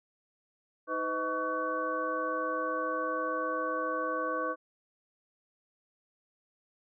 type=tone cluster; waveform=sine; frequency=315.1 / 506 / 633 / 1128 / 1509 Hz; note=D#4 / B4 / D#5 / C#6 / F#6; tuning=+22 / +42 / +30 / +30 / +34 cents; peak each=-39 / -35 / -39 / -33 / -38 dBFS; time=0.87-4.56 s; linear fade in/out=50 ms; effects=none